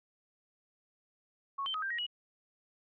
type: tone with pitch steps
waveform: sine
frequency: 1104 / 3108 / 1263 / 1581 / 1890 / 2914 Hz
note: C#6 / G7 / D#6 / G6 / A#6 / F#7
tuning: -7 / -16 / +26 / +14 / +23 / -27 cents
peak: -33 dBFS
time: 1.58-2.066 s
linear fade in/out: 10 ms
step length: 81 ms
effects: none